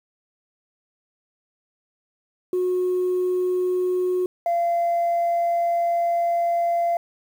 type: tone pair in turn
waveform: sine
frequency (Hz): 364.4 / 686.3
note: F#4 / F5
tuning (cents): -26 / -30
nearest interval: major seventh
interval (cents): 1096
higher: second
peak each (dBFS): -18 / -17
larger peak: second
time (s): 2.53-4.26 / 4.46-6.97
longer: second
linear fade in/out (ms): 2
effects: tanh soft clip ceiling -16 dBFS + 8-bit